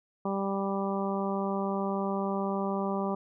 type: harmonic tone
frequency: 196.3 Hz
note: G3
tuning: 3 cents sharp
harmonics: 1 / 2 / 3 / 4 / 5 / 6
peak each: -31 / -34 / -36 / -37 / -38 / -39 dBFS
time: 0.25-3.15 s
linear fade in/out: 5 ms
effects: none